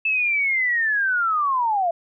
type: linear sweep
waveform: sine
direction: down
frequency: 2637 to 659.3 Hz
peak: -18 dBFS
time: 0.05-1.91 s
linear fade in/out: 5 ms
effects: none